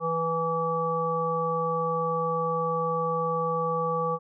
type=harmonic tone with a mistuned harmonic; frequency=164.4 Hz; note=E3; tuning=4 cents flat; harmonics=1 / 3 / 5 / 7; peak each=-33 / -28 / -34 / -28 dBFS; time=0-4.19 s; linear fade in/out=50 ms; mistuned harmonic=5; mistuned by=+21 cents; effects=none